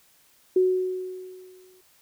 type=tone with exponential decay; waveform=sine; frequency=370 Hz; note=F#4; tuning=in tune; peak=-15 dBFS; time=0.56-1.81 s; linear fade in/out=5 ms; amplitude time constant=270 ms; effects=white hiss -60 dBFS RMS until 2.01 s